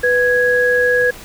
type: tone pair together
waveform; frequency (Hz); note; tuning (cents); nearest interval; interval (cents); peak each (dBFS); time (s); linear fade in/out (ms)
sine; 493.9 / 1661.2; B4 / G#6; 0 / 0; octave + major sixth; 2100; -14; 0.03-1.11; 10
effects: pink hiss -36 dBFS RMS until 1.24 s